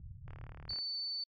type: low-pass noise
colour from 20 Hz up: white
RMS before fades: -49 dBFS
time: 0-0.74 s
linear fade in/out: 2 ms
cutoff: 140 Hz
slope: 48 dB/octave
type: click train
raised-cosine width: 0.5 ms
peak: -38 dBFS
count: 20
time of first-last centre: 0.28-0.787 s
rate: 37.5 Hz
type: tone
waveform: sine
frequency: 4512 Hz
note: C#8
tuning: 30 cents sharp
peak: -36 dBFS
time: 0.69-1.24 s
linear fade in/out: 5 ms
effects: AAC 48 kbps